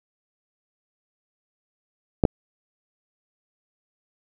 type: clicks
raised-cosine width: 2 ms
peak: -3 dBFS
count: 2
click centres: 2.238 / 2.252 s
effects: none